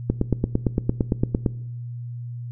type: click train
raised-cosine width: 3 ms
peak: -6 dBFS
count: 13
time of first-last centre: 0.1-1.462 s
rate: 8.81 Hz
effects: noise-tail reverb RT60 0.8 s tail -20 dB re dry + added 120 Hz sine -30 dBFS peak until 2.51 s